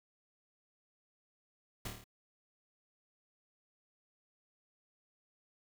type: noise with echo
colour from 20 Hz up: pink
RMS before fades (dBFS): -40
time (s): 1.85-1.88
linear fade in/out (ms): 5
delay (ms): 27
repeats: 6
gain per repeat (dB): -3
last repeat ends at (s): 2.042
effects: none